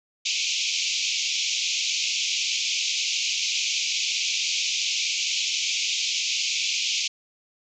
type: band-pass noise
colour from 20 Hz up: pink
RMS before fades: -26 dBFS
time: 0.25-7.08 s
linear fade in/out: 10 ms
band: 2300 to 7000 Hz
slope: 96 dB/octave
effects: none